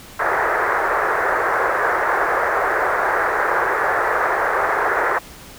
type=band-pass noise; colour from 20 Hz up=white; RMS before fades=-19 dBFS; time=0.19-5.19 s; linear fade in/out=10 ms; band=370 to 1800 Hz; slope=48 dB/octave; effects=pink hiss -40 dBFS RMS until 5.58 s